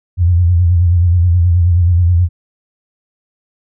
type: tone with vibrato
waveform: sine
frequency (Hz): 87.31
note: F2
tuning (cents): 0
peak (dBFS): -7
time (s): 0.17-2.29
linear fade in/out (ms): 50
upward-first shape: sine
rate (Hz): 9.4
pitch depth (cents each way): 73
effects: none